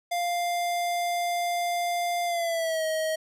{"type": "tone with pitch glide", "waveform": "square", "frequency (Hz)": [698.5, 633.2], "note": ["F5", "D#5"], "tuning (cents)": [0, 30], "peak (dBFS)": -26, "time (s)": [0.11, 3.16], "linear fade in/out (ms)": 10, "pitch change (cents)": -170, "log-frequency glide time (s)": [2.25, 2.85], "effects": ["resampled to 32000 Hz"]}